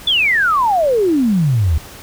sine exponential sweep, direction down, 3536 to 71.8 Hz, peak -11 dBFS, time 0.07-1.78 s, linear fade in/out 5 ms, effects pink hiss -36 dBFS RMS until 2.02 s

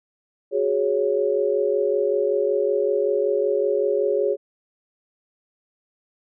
sine chord, F# suspended second, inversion none, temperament equal, 370 / 415.3 / 554.4 Hz, F#4 / G#4 / C#5, 0 / 0 / 0 cents, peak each -25 / -21 / -23 dBFS, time 0.51-4.37 s, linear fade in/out 50 ms, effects none

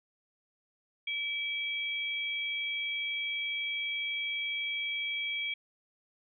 sine tone pair together, 2314 / 3282 Hz, D7 / G#7, -26 / -21 cents, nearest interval tritone, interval 605 cents, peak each -33 / -36 dBFS, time 1.07-5.54 s, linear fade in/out 5 ms, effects none

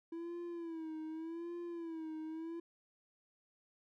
triangle tone with vibrato, 329.6 Hz, E4, in tune, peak -39 dBFS, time 0.12-2.6 s, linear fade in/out 5 ms, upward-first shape sine, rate 0.85 Hz, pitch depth 85 cents each way, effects none

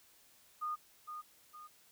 sine tone with echo, 1225 Hz, D#6, 27 cents flat, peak -35 dBFS, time 0.61-0.76 s, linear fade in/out 20 ms, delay 460 ms, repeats 2, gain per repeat -7 dB, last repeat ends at 1.68 s, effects white hiss -65 dBFS RMS until 1.91 s

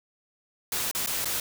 white noise with dropouts, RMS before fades -29 dBFS, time 0.72-1.4 s, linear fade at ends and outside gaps 2 ms, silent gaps 0.913-0.949 / 1.062-1.072 / 1.246-1.255 s, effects none

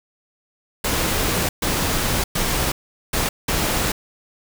pink noise bursts at uneven times, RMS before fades -21 dBFS, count 5, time 0.84-1.49 / 1.62-2.24 / 2.35-2.72 / 3.13-3.29 / 3.48-3.92 s, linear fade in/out 5 ms, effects none

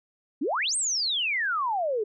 sine exponential two-way sweep, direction up then down, 242.8 to 8760 to 404.6 Hz, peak -24 dBFS, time 0.41-2.04 s, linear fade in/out 10 ms, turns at 0.76 s, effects none

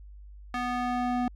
square tone with band-pass filter sweep, 246.5 Hz, B3, 3 cents flat, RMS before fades -29 dBFS, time 0.54-1.28 s, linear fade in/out 2 ms, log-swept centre 1400 to 530 Hz, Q 1, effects added 50 Hz sine -44 dBFS peak until 1.35 s

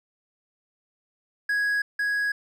triangle tone pair in turn, 1661.2 / 1661.2 Hz, G#6 / G#6, 0 / 0 cents, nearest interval unison, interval 0 cents, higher neither, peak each -20 / -21 dBFS, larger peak first, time 1.49-1.82 / 1.99-2.32 s, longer neither, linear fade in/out 5 ms, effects none

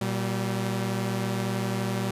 sawtooth tone pair together, 118.2 / 192.93 Hz, A#2 / G3, +24 / -27 cents, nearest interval minor sixth, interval 849 cents, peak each -25 dBFS, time 0.01-2.11 s, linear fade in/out 5 ms, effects resampled to 32000 Hz

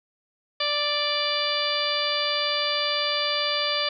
harmonic tone, 587.3 Hz, D5, in tune, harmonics 1 / 2 / 3 / 4 / 5 / 6 / 7 / 8, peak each -30 / -31 / -34 / -32 / -31 / -29 / -35 / -29 dBFS, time 0.6-3.89 s, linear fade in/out 5 ms, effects none

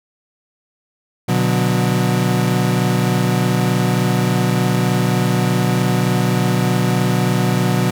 35% pulse chord, B minor, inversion none, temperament equal with one note detuned, 123.47 / 146.83 / 182.56 Hz, B2 / D3 / F#3, 0 / 0 / -23 cents, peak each -16 / -20 / -16 dBFS, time 1.28-7.91 s, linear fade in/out 10 ms, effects none

